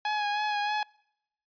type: tone with vibrato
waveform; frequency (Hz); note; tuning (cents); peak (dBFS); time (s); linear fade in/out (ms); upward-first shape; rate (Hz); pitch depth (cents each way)
sawtooth; 835; G#5; +9; -23; 0.05-0.83; 2; sine; 3.2; 26
effects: noise-tail reverb RT60 0.8 s tail -26 dB re dry + resampled to 11025 Hz